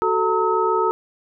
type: tone cluster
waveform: sine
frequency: 373.4 / 440.8 / 914 / 1282 Hz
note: F#4 / A4 / A#5 / E6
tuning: +16 / +3 / -34 / -49 cents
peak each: -22 dBFS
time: 0.02-0.91 s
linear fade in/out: 0 ms
effects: none